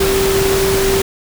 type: tone in noise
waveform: sine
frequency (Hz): 388.2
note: G4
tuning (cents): -17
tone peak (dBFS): -13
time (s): 0-1.02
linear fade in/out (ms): 5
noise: pink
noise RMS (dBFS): -18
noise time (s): 0-1.02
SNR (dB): +2
effects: none